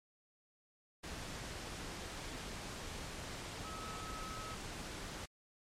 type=tone in noise; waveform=sine; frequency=1287 Hz; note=E6; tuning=42 cents flat; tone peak=-47 dBFS; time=3.64-4.55 s; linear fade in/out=10 ms; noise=pink; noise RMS=-45 dBFS; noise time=1.03-5.26 s; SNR=-5 dB; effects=low-pass 8000 Hz 12 dB/octave + MP3 64 kbps